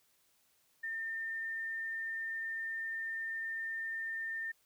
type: tone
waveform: sine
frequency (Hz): 1807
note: A6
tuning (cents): +46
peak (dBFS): -36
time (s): 0.83-4.52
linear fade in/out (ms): 10
effects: white hiss -72 dBFS RMS until 4.65 s